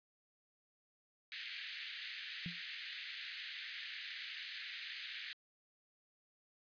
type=band-pass noise; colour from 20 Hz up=pink; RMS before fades=-47 dBFS; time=1.32-5.33 s; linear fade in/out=0 ms; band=1700 to 4500 Hz; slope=48 dB/octave
type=tone with exponential decay; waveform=sine; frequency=172.8 Hz; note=F3; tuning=18 cents flat; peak=-37 dBFS; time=2.46-2.61 s; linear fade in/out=0 ms; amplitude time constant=31 ms
effects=resampled to 11025 Hz